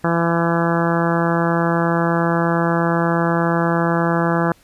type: harmonic tone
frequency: 168.4 Hz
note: E3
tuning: 37 cents sharp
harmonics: 1 / 2 / 3 / 4 / 5 / 6 / 7 / 8 / 9 / 10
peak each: -19 / -22 / -24 / -25 / -26 / -27 / -27 / -28 / -29 / -29 dBFS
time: 0.04-4.52 s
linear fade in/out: 2 ms
effects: pink hiss -53 dBFS RMS until 4.63 s + resampled to 32000 Hz